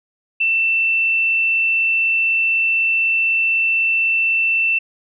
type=tone; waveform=sine; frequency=2676 Hz; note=E7; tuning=25 cents sharp; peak=-14 dBFS; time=0.4-4.79 s; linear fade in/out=10 ms; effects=none